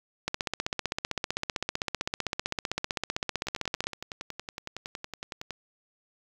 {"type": "two click trains", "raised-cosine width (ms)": 0.2, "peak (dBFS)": [-19, -11], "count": [23, 57], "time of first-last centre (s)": [[3.47, 5.507], [0.28, 3.87]], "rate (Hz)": [10.8, 15.6], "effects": ["8-bit"]}